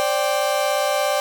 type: chord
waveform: 35% pulse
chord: C suspended second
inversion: none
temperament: equal with one note detuned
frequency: 530.2 / 587.3 / 784 Hz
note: C5 / D5 / G5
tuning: +23 / 0 / 0 cents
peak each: -24 / -19 / -22 dBFS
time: 0-1.2 s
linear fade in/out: 0 ms
effects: 8-bit